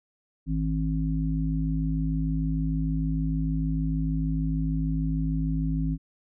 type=harmonic tone; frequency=53.3 Hz; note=G#1; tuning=46 cents sharp; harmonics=1 / 3 / 5; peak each=-28 / -27 / -30 dBFS; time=0.46-5.98 s; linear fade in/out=50 ms; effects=none